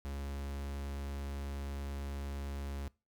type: tone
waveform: 45% pulse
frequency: 69.9 Hz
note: C#2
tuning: 15 cents sharp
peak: -38 dBFS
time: 0.05-2.88 s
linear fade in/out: 0 ms
effects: noise-tail reverb RT60 0.3 s tail -23 dB re dry